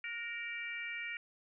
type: harmonic tone with a mistuned harmonic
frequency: 466.2 Hz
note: A#4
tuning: in tune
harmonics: 3 / 4 / 5 / 6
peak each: -48 / -43 / -41 / -49 dBFS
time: 0.04-1.17 s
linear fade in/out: 2 ms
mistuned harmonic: 3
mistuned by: +38 cents
effects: none